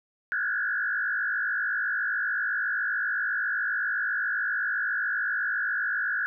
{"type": "tone with frequency modulation", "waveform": "sine", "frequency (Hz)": 1568, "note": "G6", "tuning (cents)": 0, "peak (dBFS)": -25, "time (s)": [0.32, 6.26], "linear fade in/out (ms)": 0, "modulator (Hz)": 53.8, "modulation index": 2.6, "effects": []}